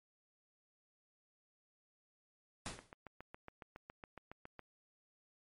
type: noise with exponential decay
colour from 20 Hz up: pink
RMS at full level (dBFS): -40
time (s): 2.66-2.93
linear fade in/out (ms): 0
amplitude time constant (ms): 58
type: click train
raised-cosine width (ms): 0.5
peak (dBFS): -34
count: 14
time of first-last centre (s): 2.79-4.593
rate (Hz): 7.21
effects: MP3 48 kbps